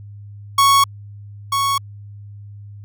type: tone pair in turn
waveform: 45% pulse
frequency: 1108.7 / 1108.7 Hz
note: C#6 / C#6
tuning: 0 / 0 cents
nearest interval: unison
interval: 0 cents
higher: neither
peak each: -10 / -16 dBFS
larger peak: first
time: 0.58-0.84 / 1.52-1.78 s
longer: neither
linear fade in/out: 5 ms
effects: added 102 Hz sine -34 dBFS peak until 2.84 s